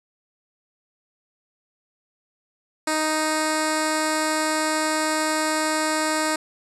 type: tone with low-pass filter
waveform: 10% pulse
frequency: 311.1 Hz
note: D#4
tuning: in tune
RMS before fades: -23 dBFS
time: 2.87-6.36 s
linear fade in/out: 5 ms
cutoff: 9100 Hz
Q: 2.3
effects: none